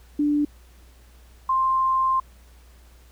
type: tone pair in turn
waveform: sine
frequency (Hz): 293.7 / 1051.2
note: D4 / C6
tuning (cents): 0 / +8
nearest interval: octave + minor seventh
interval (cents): 2208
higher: second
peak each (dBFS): -18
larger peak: neither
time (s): 0.19-0.45 / 1.49-2.2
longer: second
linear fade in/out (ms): 5
effects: added 60 Hz sine -48 dBFS peak until 3.11 s + pink hiss -57 dBFS RMS until 3.11 s